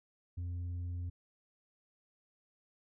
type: tone with tanh clipping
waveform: sine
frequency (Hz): 87.9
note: F2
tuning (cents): +12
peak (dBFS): -37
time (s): 0.37-1.1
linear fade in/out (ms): 10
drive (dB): 3
effects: none